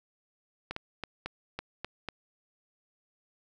clicks, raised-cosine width 0.3 ms, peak -19 dBFS, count 7, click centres 0.71 / 0.764 / 1.037 / 1.26 / 1.59 / 1.846 / 2.087 s, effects none

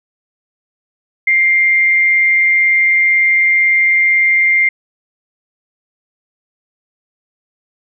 sine tone with amplitude modulation, 2106 Hz, C7, 11 cents sharp, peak -7 dBFS, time 1.27-4.69 s, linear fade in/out 5 ms, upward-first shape sine, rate 182 Hz, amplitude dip 30%, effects none

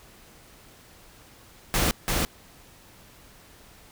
pink noise with echo, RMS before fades -23 dBFS, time 1.74-1.91 s, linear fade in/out 0 ms, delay 340 ms, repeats 1, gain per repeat -2 dB, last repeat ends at 2.25 s, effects pink hiss -52 dBFS RMS until 3.91 s

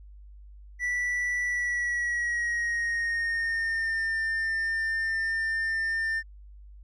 triangle tone with pitch glide, 1962 to 1799.2 Hz, B6 to A6, -12 to +38 cents, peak -24 dBFS, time 0.79-6.23 s, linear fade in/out 50 ms, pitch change -150 cents, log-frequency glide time 1.44-4.02 s, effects added 50 Hz sine -45 dBFS peak until 6.83 s + resampled to 22050 Hz

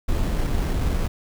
brown noise with sample-and-hold, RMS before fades -22 dBFS, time 0.08-1.08 s, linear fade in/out 10 ms, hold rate 3675 Hz, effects none

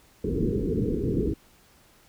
white low-pass noise, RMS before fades -26 dBFS, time 0.24-1.34 s, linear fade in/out 5 ms, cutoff 460 Hz, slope 96 dB/octave, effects pink hiss -58 dBFS RMS until 2.08 s

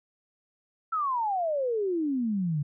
sine exponential sweep, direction down, 1346 to 140.2 Hz, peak -25 dBFS, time 0.92-2.63 s, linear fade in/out 10 ms, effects none

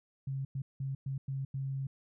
sine tone bursts at uneven times, 135.4 Hz, C#3, 40 cents flat, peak -33 dBFS, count 6, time 0.27-0.45 / 0.55-0.62 / 0.8-0.95 / 1.06-1.18 / 1.28-1.45 / 1.54-1.87 s, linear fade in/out 5 ms, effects none

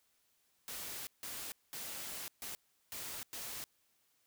white noise bursts at uneven times, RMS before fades -44 dBFS, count 6, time 0.68-1.07 / 1.23-1.52 / 1.73-2.28 / 2.42-2.55 / 2.92-3.23 / 3.33-3.64 s, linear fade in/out 0 ms, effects white hiss -75 dBFS RMS until 4.26 s

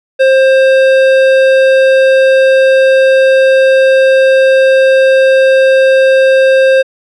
sine tone with hard clipping, 530 Hz, C5, 22 cents sharp, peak -6 dBFS, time 0.19-6.83 s, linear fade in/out 20 ms, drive 12 dB, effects resampled to 22050 Hz

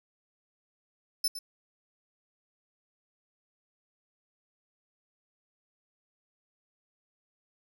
sawtooth tone with echo, 5274 Hz, E8, in tune, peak -22 dBFS, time 1.24-1.28 s, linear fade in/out 5 ms, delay 110 ms, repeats 1, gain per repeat -12 dB, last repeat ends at 1.39 s, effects none

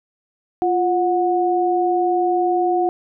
sine tone pair together, 349.2 / 731 Hz, F4 / F#5, 0 / -21 cents, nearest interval octave + minor second, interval 1279 cents, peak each -18 dBFS, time 0.62-2.89 s, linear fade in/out 0 ms, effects none

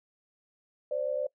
sine tone pair together, 518.9 / 587.3 Hz, C5 / D5, -14 / 0 cents, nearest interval major second, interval 214 cents, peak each -32 / -30 dBFS, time 0.91-1.27 s, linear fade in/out 5 ms, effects noise-tail reverb RT60 0.1 s tail -22 dB re dry

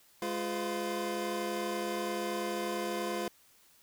25% pulse tone cluster, 209 / 349.3 / 508 Hz, G#3 / F4 / B4, +11 / 0 / +49 cents, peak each -35 / -32 / -34 dBFS, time 0.22-3.28 s, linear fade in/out 2 ms, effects white hiss -63 dBFS RMS until 3.82 s

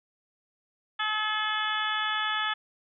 harmonic tone, 429 Hz, A4, 44 cents flat, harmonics 2 / 3 / 4 / 5 / 6 / 7 / 8, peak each -35 / -31 / -31 / -39 / -41 / -36 / -34 dBFS, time 0.99-2.54 s, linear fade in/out 10 ms, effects none

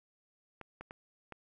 clicks, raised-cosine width 0.5 ms, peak -30 dBFS, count 4, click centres 0.613 / 0.81 / 0.909 / 1.323 s, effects none

